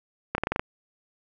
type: clicks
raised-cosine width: 0.5 ms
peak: -10 dBFS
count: 7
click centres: 0.35 / 0.381 / 0.436 / 0.471 / 0.52 / 0.561 / 0.595 s
effects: none